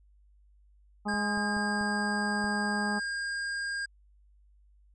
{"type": "harmonic tone", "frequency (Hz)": 207.7, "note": "G#3", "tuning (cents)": 0, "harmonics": [1, 2, 3, 4, 5, 6], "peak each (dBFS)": [-31, -41, -43, -35, -43, -42], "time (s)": [1.05, 3], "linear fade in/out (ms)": 20}
{"type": "tone", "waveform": "square", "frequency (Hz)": 1614, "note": "G#6", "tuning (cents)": -50, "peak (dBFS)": -32, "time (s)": [1.08, 3.86], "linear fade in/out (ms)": 10}
{"type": "clicks", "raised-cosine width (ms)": 5, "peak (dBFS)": -33, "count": 5, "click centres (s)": [1.14, 1.375, 1.567, 1.811, 2.443]}
{"effects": ["added 50 Hz sine -58 dBFS peak until 4.94 s", "resampled to 22050 Hz"]}